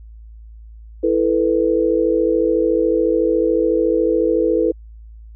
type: chord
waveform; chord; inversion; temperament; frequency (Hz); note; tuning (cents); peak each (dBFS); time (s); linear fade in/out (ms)
sine; E suspended fourth; none; equal; 329.6 / 440 / 493.9; E4 / A4 / B4; 0 / 0 / 0; -18; 1.03-4.72; 10
effects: added 55 Hz sine -36 dBFS peak until 5.35 s